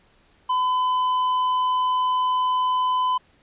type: tone with tanh clipping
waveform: sine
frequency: 1010 Hz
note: B5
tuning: 39 cents sharp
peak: -20 dBFS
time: 0.49-3.18 s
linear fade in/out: 10 ms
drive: 6 dB
effects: pink hiss -59 dBFS RMS until 3.42 s + resampled to 8000 Hz